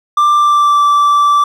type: tone with pitch glide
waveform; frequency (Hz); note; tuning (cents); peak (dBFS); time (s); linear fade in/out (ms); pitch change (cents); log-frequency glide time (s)
triangle; 1183 to 1164.7; D6 to D6; +12 to -15; -5; 0.17-1.44; 5; -27; 0.35-0.82
effects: none